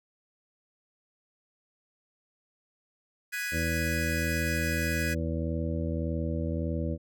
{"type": "chord", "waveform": "45% pulse", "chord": "G# minor seventh", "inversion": "third", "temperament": "equal", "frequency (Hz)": [1480, 1661.2, 1975.5, 2489], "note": ["F#6", "G#6", "B6", "D#7"], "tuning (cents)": [0, 0, 0, 0], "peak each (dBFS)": [-39, -34, -38, -38], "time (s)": [3.32, 5.15], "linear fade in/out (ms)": 20}
{"type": "harmonic tone", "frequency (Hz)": 81.7, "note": "E2", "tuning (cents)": -15, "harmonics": [1, 2, 3, 4, 6, 7], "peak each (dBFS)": [-31, -34, -36, -37, -39, -39], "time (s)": [3.51, 6.98], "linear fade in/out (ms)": 50}
{"effects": []}